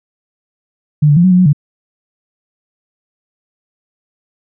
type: tone with pitch steps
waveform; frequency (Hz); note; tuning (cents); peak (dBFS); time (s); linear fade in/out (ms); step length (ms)
sine; 149.9 / 145.5 / 172.8 / 186.2 / 180.5 / 183.4 / 145.3; D3 / D3 / F3 / F#3 / F#3 / F#3 / D3; +36 / -16 / -18 / +11 / -43 / -15 / -18; -5; 1.02-1.531; 10; 73
effects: none